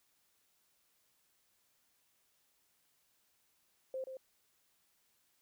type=tone with echo; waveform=sine; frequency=524 Hz; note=C5; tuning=2 cents sharp; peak=-37 dBFS; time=3.94-4.04 s; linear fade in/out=2 ms; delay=130 ms; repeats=1; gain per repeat=-6 dB; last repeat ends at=4.17 s; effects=white hiss -75 dBFS RMS until 5.41 s